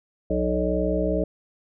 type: harmonic tone with a mistuned harmonic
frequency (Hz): 62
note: B1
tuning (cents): +7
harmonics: 1 / 3 / 5 / 7 / 9 / 10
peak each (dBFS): -28 / -28 / -28 / -28 / -28 / -28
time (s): 0.3-1.24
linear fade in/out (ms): 5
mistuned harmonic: 3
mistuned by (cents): -51
effects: none